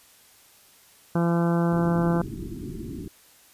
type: harmonic tone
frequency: 170.1 Hz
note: F3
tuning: 45 cents flat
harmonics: 1 / 2 / 3 / 4 / 5 / 6 / 7 / 8 / 9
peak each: -21 / -27 / -31 / -33 / -35 / -37 / -38 / -39 / -40 dBFS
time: 1.15-2.22 s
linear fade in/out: 5 ms
type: low-pass noise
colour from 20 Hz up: white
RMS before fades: -35 dBFS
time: 1.72-3.08 s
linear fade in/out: 0 ms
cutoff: 380 Hz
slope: 96 dB/octave
effects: white hiss -55 dBFS RMS until 3.53 s + resampled to 32000 Hz